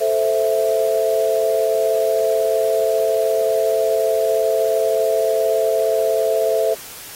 sine chord, A minor, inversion none, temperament equal, 440 / 523.3 / 659.3 Hz, A4 / C5 / E5, 0 / 0 / 0 cents, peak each -19 / -21 / -18 dBFS, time 0-6.75 s, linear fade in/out 20 ms, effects white hiss -36 dBFS RMS until 7.15 s + AAC 48 kbps

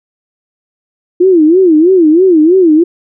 sine tone with vibrato, 340.8 Hz, F4, 42 cents flat, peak -3 dBFS, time 1.2-2.84 s, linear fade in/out 10 ms, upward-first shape sine, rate 3.1 Hz, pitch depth 200 cents each way, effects none

